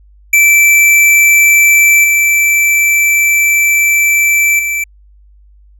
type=tone with level steps; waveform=square; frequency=2329 Hz; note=D7; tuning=15 cents flat; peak=-5 / -8 / -14 dBFS; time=0.33-4.84 s; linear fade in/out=5 ms; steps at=2.04 / 4.59 s; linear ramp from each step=2 ms; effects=added 50 Hz sine -40 dBFS peak until 5.79 s